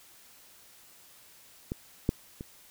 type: clicks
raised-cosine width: 3 ms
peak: -19 / -11 / -25 dBFS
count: 3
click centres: 1.719 / 2.091 / 2.409 s
effects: white hiss -56 dBFS RMS until 2.7 s